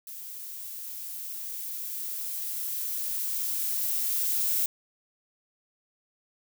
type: noise with level ramp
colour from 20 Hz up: violet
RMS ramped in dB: -41 to -26 dBFS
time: 0.07-4.66 s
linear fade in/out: 2 ms
effects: none